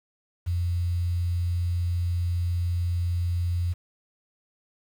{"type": "tone with quantisation", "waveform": "sine", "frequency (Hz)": 87.31, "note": "F2", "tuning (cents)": 0, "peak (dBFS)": -23, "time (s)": [0.46, 3.74], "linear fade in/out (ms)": 20, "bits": 8, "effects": []}